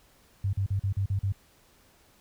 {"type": "tone bursts", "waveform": "sine", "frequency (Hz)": 98, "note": "G2", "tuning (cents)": 0, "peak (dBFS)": -24, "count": 7, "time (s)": [0.44, 1.323], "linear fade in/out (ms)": 5, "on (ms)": 91, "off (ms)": 41, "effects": ["pink hiss -61 dBFS RMS until 2.2 s"]}